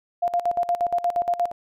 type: tone with tremolo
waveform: sine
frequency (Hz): 698.5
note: F5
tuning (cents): 0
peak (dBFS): -18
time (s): 0.22-1.52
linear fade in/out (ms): 10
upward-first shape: square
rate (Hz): 8.5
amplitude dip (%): 80
effects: none